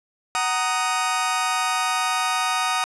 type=chord; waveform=sawtooth; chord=D# minor; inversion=first; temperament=just; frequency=746.7 / 933.4 / 1244.5 Hz; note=F#5 / A#5 / D#6; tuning=+16 / +2 / 0 cents; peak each=-22 / -23 / -20 dBFS; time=0.35-2.84 s; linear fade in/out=0 ms; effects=resampled to 24000 Hz + 8-bit